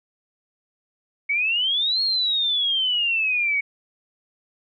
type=exponential two-way sweep; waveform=sine; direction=up then down; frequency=2217 to 4319 to 2217 Hz; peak=-19 dBFS; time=1.29-3.61 s; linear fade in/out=10 ms; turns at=2.02 s; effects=none